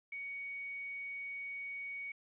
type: tone with quantisation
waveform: sine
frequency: 2240 Hz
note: C#7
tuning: 18 cents sharp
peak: -40 dBFS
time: 0.12-2.12 s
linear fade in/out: 5 ms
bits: 10
effects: resampled to 8000 Hz